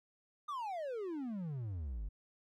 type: exponential sweep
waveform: triangle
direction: down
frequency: 1236 to 45.37 Hz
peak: -36 dBFS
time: 0.48-2.09 s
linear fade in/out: 10 ms
effects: none